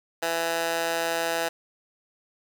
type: tone with high-pass filter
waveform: 15% pulse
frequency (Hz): 166.3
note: E3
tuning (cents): +16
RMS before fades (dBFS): -27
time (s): 0.22-1.49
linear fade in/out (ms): 10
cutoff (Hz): 720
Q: 1.1
effects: 8-bit